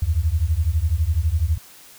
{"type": "beating tone pair", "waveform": "sine", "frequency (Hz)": [74, 86], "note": ["D2", "F2"], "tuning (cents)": [14, -26], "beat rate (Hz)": 12, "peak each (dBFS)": [-20, -20], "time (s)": [0.02, 1.58], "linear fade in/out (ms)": 5, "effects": ["white hiss -46 dBFS RMS until 1.98 s"]}